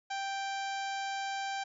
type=harmonic tone; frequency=785 Hz; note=G5; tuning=2 cents sharp; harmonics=1 / 2 / 3 / 4 / 5 / 6 / 7 / 8 / 9; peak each=-35 / -41 / -45 / -47 / -49 / -51 / -52 / -53 / -54 dBFS; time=0.1-1.64 s; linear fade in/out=10 ms; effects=none